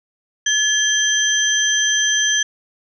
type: tone cluster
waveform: sine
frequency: 1713 / 3190 / 6090 Hz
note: A6 / G7 / F#8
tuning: -47 / +30 / +49 cents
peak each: -19 dBFS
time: 0.46-2.43 s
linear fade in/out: 5 ms
effects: none